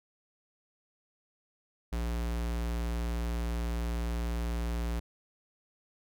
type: tone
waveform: square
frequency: 58.27 Hz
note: A#1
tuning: in tune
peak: -31 dBFS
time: 1.92-5 s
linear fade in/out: 10 ms
effects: none